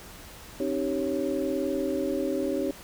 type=tone cluster; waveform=sine; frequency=269.2 / 309.7 / 388.4 / 552 Hz; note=C4 / D#4 / G4 / C#5; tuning=+49 / -8 / -16 / -7 cents; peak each=-31 dBFS; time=0.6-2.71 s; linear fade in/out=2 ms; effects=pink hiss -46 dBFS RMS until 2.83 s